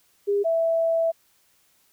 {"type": "tone pair in turn", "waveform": "sine", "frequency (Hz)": [404.6, 659.3], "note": ["G#4", "E5"], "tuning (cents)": [-45, 0], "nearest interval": "minor sixth", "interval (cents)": 845, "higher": "second", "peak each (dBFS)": -19, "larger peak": "neither", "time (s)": [[0.27, 0.44], [0.44, 1.12]], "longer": "second", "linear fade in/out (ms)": 20, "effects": ["white hiss -63 dBFS RMS until 1.92 s"]}